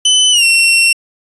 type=tone with pitch glide; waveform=sawtooth; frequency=3020 to 2722 Hz; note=F#7 to F7; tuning=+35 to -45 cents; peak=-4 dBFS; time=0.05-0.93 s; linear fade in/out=5 ms; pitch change=-180 cents; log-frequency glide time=0.31-0.44 s; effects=resampled to 24000 Hz